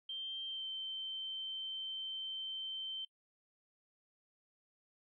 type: tone with pitch glide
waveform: sine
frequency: 3151 to 3106 Hz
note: G7 to G7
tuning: +8 to -17 cents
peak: -39 dBFS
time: 0.09-3.05 s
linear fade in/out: 5 ms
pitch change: -25 cents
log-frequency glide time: 0.45-0.66 s
effects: noise-tail reverb RT60 0.1 s tail -22 dB re dry